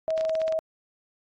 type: tone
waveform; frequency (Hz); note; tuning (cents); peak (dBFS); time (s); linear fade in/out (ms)
sine; 640; D#5; +49; -23; 0.08-0.59; 0
type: clicks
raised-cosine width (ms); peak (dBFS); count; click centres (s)
0.2; -21; 9; 0.105 / 0.178 / 0.21 / 0.251 / 0.295 / 0.353 / 0.417 / 0.48 / 0.524
effects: AAC 48 kbps